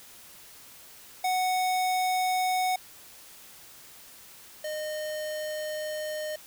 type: tone pair in turn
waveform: square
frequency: 740 / 613 Hz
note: F#5 / D#5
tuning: 0 / -26 cents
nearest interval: minor third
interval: 326 cents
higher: first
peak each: -25 / -32 dBFS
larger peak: first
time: 1.24-2.76 / 4.64-6.36 s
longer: second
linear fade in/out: 5 ms
effects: white hiss -50 dBFS RMS until 6.46 s